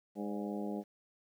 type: harmonic tone with a mistuned harmonic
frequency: 103 Hz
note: G#2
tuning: 14 cents flat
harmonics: 2 / 3 / 4 / 5 / 6 / 7 / 8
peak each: -38 / -42 / -44 / -46 / -48 / -49 / -50 dBFS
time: 0.15-0.84 s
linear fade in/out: 50 ms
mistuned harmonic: 6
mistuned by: -60 cents
effects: 11-bit